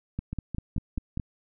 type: two click trains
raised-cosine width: 5 ms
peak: -20 / -18 dBFS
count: 5 / 6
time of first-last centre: 0.33-1.198 / 0.19-1.174 s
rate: 4.61 / 5.08 Hz
effects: none